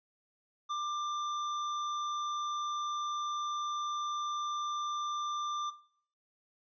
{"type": "tone with hard clipping", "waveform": "triangle", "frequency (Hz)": 1188, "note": "D6", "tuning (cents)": 20, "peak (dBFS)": -34, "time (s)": [0.69, 5.71], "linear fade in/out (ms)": 20, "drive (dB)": 13, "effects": ["noise-tail reverb RT60 0.6 s tail -18 dB re dry", "resampled to 16000 Hz"]}